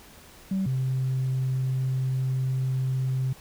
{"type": "tone pair in turn", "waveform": "sine", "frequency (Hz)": [191.8, 130.63], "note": ["G3", "C3"], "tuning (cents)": [-37, -2], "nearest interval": "perfect fifth", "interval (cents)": 665, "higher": "first", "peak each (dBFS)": -22, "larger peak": "neither", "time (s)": [[0.51, 0.66], [0.66, 3.33]], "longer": "second", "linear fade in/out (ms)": 5, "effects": ["tanh soft clip ceiling -20 dBFS", "pink hiss -50 dBFS RMS until 3.4 s"]}